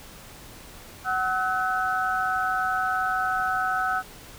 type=tone cluster; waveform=sine; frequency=749 / 1292 / 1499 Hz; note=F#5 / E6 / F#6; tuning=+21 / -35 / +22 cents; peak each=-27 dBFS; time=1.04-4.03 s; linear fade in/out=50 ms; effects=pink hiss -45 dBFS RMS until 4.38 s